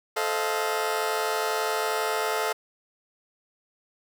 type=chord; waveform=20% pulse; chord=F dominant seventh; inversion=first; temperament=just; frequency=436.5 / 523.8 / 628.6 / 698.5 Hz; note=A4 / C5 / Eb5 / F5; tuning=-14 / +2 / +18 / 0 cents; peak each=-23 / -29 / -27 / -26 dBFS; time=0.16-2.53 s; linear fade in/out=10 ms; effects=none